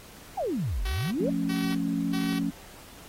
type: exponential two-way sweep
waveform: sine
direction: down then up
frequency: 850 to 41.2 to 633 Hz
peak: -26 dBFS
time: 0.37-1.3 s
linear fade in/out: 10 ms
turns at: 0.83 s
type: tone bursts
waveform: 5% pulse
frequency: 379.9 Hz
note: F#4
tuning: 46 cents sharp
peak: -24 dBFS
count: 3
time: 0.85-2.39 s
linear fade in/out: 5 ms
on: 260 ms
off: 380 ms
type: chord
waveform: sine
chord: F augmented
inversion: none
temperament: equal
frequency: 174.61 / 220 / 277.2 Hz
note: F3 / A3 / C#4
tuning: 0 / 0 / 0 cents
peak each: -30 / -31 / -28 dBFS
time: 1.19-2.51 s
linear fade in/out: 20 ms
effects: pink hiss -49 dBFS RMS until 3.08 s + AAC 48 kbps